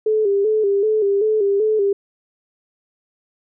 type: tone with vibrato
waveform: sine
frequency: 415.3 Hz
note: G#4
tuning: in tune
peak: -14 dBFS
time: 0.06-1.93 s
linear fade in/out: 5 ms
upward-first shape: square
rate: 2.6 Hz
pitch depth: 71 cents each way
effects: none